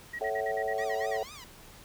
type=tone bursts; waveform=sine; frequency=1906 Hz; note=A#6; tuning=38 cents sharp; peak=-34 dBFS; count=10; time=0.13-1.173 s; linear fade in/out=10 ms; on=62 ms; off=47 ms
type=chord; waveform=sine; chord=F# minor seventh; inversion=first; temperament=equal with one note detuned; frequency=440 / 554.4 / 659.3 / 758.6 Hz; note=A4 / C#5 / E5 / F#5; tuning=0 / 0 / 0 / +43 cents; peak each=-34 / -35 / -35 / -34 dBFS; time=0.21-1.23 s; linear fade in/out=2 ms
type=tone with vibrato; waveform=10% pulse; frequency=1081 Hz; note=C#6; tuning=44 cents flat; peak=-37 dBFS; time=0.78-1.44 s; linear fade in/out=0 ms; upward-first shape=triangle; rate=4.1 Hz; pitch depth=280 cents each way
effects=pink hiss -52 dBFS RMS until 1.84 s